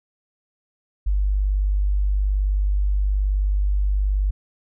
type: tone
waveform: sine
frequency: 49.44 Hz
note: G1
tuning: 15 cents sharp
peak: -17 dBFS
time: 1.06-4.31 s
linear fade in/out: 10 ms
effects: none